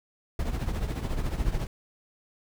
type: noise with tremolo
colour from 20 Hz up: brown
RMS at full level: -26 dBFS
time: 0.39-1.67 s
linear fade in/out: 2 ms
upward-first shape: triangle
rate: 14 Hz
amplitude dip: 70%
effects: none